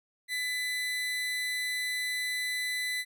30% pulse tone with amplitude modulation, 2000 Hz, B6, 21 cents sharp, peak -26 dBFS, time 0.28-3.05 s, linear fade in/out 50 ms, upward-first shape sine, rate 271 Hz, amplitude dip 30%, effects none

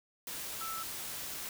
sine tone in noise, 1318.5 Hz, E6, in tune, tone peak -39 dBFS, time 0.61-0.83 s, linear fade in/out 2 ms, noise white, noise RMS -41 dBFS, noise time 0.27-1.49 s, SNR -1 dB, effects none

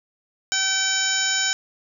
harmonic tone with a mistuned harmonic, 768 Hz, G5, 36 cents flat, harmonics 1 / 2 / 3 / 4 / 5 / 6 / 7 / 8 / 9, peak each -36 / -25 / -31 / -28 / -30 / -35 / -27 / -34 / -25 dBFS, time 0.52-1.53 s, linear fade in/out 0 ms, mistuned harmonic 6, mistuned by +16 cents, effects 9-bit

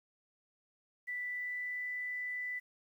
sine tone with pitch glide, 1975.5 to 1988.1 Hz, B6 to B6, 0 to +11 cents, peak -36 dBFS, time 1.07-2.6 s, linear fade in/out 20 ms, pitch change +11 cents, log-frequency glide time 1.17-1.88 s, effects 11-bit

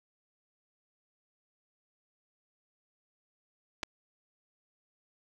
clicks, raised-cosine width 0.2 ms, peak -17 dBFS, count 2, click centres 3.831 / 3.834 s, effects none

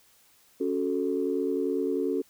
sine chord, F# minor, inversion second, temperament equal, 277.2 / 370 / 440 Hz, C#4 / F#4 / A4, 0 / 0 / 0 cents, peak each -29 dBFS, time 0.6-2.22 s, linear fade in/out 10 ms, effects tanh soft clip ceiling -15 dBFS + white hiss -61 dBFS RMS until 2.29 s

